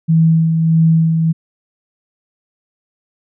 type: tone with tremolo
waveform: sine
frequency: 162.4 Hz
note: E3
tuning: 26 cents flat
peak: -7 dBFS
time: 0.08-1.33 s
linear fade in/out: 20 ms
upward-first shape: sine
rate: 1.6 Hz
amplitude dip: 40%
effects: none